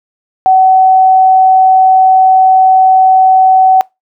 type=tone; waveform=sine; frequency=755 Hz; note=F#5; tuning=35 cents sharp; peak=-3 dBFS; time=0.46-3.81 s; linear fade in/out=0 ms; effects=noise-tail reverb RT60 0.2 s tail -24 dB re dry